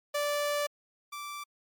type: tone pair in turn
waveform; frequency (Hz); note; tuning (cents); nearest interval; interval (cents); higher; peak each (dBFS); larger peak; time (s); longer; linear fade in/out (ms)
sawtooth; 584 / 1168; D5 / D6; -10 / -10; octave; 1200; second; -24 / -34; first; 0.14-0.67 / 1.12-1.44; first; 10
effects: MP3 96 kbps